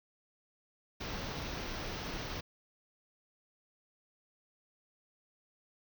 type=band-stop noise; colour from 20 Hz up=pink; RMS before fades=-40 dBFS; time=1-2.41 s; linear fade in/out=10 ms; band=6200 to 16000 Hz; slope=96 dB/octave; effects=none